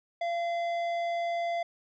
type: tone with tanh clipping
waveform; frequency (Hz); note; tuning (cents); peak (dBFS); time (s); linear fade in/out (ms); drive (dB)
triangle; 685; F5; -34; -30; 0.21-1.63; 5; 15
effects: none